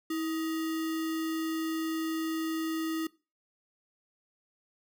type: tone with sample-and-hold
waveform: sine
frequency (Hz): 322.3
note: E4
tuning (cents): -39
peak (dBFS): -29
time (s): 0.1-3.07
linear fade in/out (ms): 5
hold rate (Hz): 1575
effects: noise-tail reverb RT60 0.3 s tail -20 dB re dry